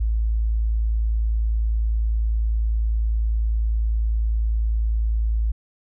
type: tone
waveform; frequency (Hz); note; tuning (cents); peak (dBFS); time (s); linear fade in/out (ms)
sine; 55; A1; 0; -18; 0-5.52; 10
effects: none